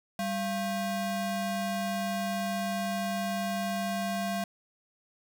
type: ring-modulated tone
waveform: square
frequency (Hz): 442.3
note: A4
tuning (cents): +9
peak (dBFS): -27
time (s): 0.19-4.44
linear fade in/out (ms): 2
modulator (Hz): 246
effects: none